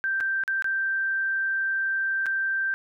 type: tone with dropouts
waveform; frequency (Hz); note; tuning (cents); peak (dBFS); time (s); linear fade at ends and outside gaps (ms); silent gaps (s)
sine; 1568; G6; 0; -23; 0.04-2.74; 0; 0.203-0.208 / 0.437-0.478 / 0.623-0.644 / 2.259-2.265
effects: none